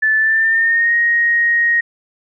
sine tone with pitch glide, 1749 to 1874.5 Hz, A6 to A#6, -11 to +9 cents, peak -11 dBFS, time 0.02-1.81 s, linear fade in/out 10 ms, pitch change +120 cents, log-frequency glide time 0.17-0.95 s, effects none

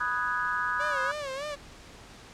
sine chord, G# minor seventh, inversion first, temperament equal, 987.8 / 1244.5 / 1480 / 1661.2 Hz, B5 / D#6 / F#6 / G#6, 0 / 0 / 0 / 0 cents, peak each -34 / -31 / -32 / -32 dBFS, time 0-1.12 s, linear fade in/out 10 ms
sawtooth tone with vibrato, 563 Hz, C#5, 27 cents sharp, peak -29 dBFS, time 0.79-1.56 s, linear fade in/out 20 ms, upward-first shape sine, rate 3.3 Hz, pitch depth 120 cents each way
effects pink hiss -49 dBFS RMS until 2.33 s + low-pass 7000 Hz 12 dB/octave

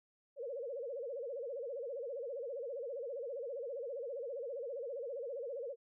sine tone with vibrato, 513 Hz, C5, 34 cents flat, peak -39 dBFS, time 0.36-5.76 s, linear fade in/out 50 ms, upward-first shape sine, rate 15 Hz, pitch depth 200 cents each way, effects none

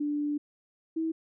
sine tone pair in turn, 293.7 / 323.1 Hz, D4 / E4, 0 / -35 cents, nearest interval major second, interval 165 cents, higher second, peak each -27 dBFS, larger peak neither, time 0-0.38 / 0.96-1.12 s, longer first, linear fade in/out 10 ms, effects none

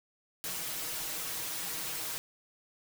white noise with comb filter, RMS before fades -37 dBFS, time 0.44-2.18 s, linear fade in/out 0 ms, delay 6.3 ms, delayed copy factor +0.95, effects none

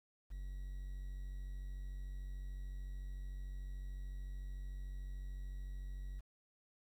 triangle tone with quantisation, 46.79 Hz, F#1, 20 cents sharp, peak -40 dBFS, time 0.3-6.21 s, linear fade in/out 20 ms, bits 11, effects none

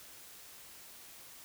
silence, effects white hiss -53 dBFS RMS until 1.44 s

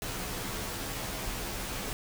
pink noise with comb filter, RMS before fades -36 dBFS, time 0.02-1.93 s, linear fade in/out 0 ms, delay 13 ms, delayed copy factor -0.85, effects none

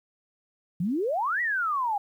sine exponential two-way sweep, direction up then down, 160.8 to 1979 to 790 Hz, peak -24 dBFS, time 0.8-1.98 s, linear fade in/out 5 ms, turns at 1.41 s, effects 10-bit

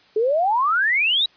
sine exponential sweep, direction up, 415.3 to 3951 Hz, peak -16 dBFS, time 0.16-1.26 s, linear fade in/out 5 ms, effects white hiss -54 dBFS RMS until 1.36 s + resampled to 11025 Hz

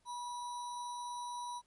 sine tone with sample-and-hold, 970 Hz, B5, 31 cents flat, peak -39 dBFS, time 0.05-1.62 s, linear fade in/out 50 ms, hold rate 4900 Hz, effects pink hiss -75 dBFS RMS until 1.66 s + MP3 48 kbps

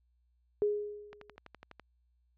sine tone with exponential decay, 415.3 Hz, G#4, in tune, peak -24 dBFS, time 0.62-1.36 s, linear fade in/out 0 ms, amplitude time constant 160 ms
click train, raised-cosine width 0.2 ms, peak -27 dBFS, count 9, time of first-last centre 1.13-1.797 s, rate 12 Hz
effects added 60 Hz sine -69 dBFS peak until 2.37 s + low-pass 2000 Hz 12 dB/octave

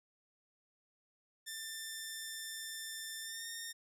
10% pulse tone with pitch glide, 1783 to 1831 Hz, A6 to A#6, +22 to -32 cents, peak -33 dBFS, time 1.46-3.73 s, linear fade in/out 20 ms, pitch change +46 cents, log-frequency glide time 3.22-3.46 s, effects none

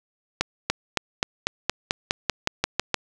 accelerating click train, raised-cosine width 0.2 ms, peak -3 dBFS, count 13, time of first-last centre 0.41-2.943 s, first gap 290 ms, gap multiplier 0.94, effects none

